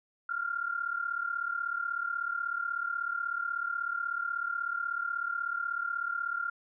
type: tone pair together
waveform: sine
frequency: 1380 / 1416.3 Hz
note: F6 / F6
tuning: -21 / +24 cents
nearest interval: unison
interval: 45 cents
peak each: -33 / -34 dBFS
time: 0.29-6.5 s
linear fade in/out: 5 ms
effects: none